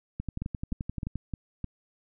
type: two click trains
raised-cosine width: 5 ms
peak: -20 / -20 dBFS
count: 5 / 12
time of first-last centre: 0.42-1.643 / 0.2-1.157 s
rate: 3.27 / 11.5 Hz
effects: none